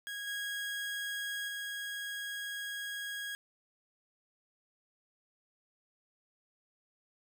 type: tone with level steps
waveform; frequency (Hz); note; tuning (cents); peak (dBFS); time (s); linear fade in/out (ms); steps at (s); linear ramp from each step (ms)
30% pulse; 1646; G#6; -16; -36 / -33 / -35; 0.07-3.35; 0; 0.27 / 1.48; 5
effects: none